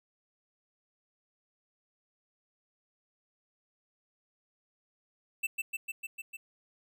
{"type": "tone with echo", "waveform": "square", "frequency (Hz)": 2663, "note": "E7", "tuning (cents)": 17, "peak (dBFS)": -29, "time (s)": [5.43, 5.47], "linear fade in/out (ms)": 10, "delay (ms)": 150, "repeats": 6, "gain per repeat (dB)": -2, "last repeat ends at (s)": 6.37, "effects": []}